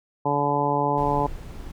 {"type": "harmonic tone", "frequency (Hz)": 143.9, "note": "D3", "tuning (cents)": -35, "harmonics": [1, 2, 3, 4, 5, 6, 7], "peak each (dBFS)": [-29, -29, -28, -29, -30, -24, -28], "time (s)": [0.25, 1.27], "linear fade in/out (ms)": 10}
{"type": "noise", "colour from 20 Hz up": "brown", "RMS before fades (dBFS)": -35, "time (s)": [0.97, 1.72], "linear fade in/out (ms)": 10}
{"effects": []}